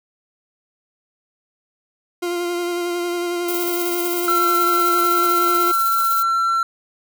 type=tone with vibrato; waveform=40% pulse; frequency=349.2 Hz; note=F4; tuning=in tune; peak=-20 dBFS; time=2.22-5.72 s; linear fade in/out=10 ms; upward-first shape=sine; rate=11 Hz; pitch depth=19 cents each way
type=noise with tremolo; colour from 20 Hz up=violet; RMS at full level=-25 dBFS; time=3.48-6.23 s; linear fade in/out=5 ms; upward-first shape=square; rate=16 Hz; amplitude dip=35%
type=tone; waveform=triangle; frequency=1352 Hz; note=E6; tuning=43 cents sharp; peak=-14 dBFS; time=4.28-6.63 s; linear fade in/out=2 ms
effects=none